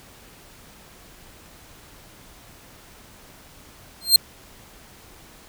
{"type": "tone with exponential growth", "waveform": "sawtooth", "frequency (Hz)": 4186, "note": "C8", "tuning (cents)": 0, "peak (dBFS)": -3, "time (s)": [4.01, 4.16], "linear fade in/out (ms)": 2, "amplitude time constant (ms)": 31, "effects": ["pink hiss -48 dBFS RMS until 5.48 s"]}